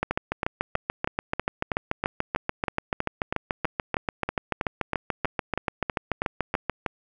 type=two click trains; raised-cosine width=0.5 ms; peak=-9 / -10 dBFS; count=47 / 22; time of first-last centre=0.03-6.697 / 0.11-6.862 s; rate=6.9 / 3.11 Hz; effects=none